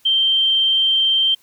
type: tone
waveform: sine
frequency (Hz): 3139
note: G7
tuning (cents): +2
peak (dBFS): -13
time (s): 0.05-1.35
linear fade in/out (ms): 10
effects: white hiss -56 dBFS RMS until 1.42 s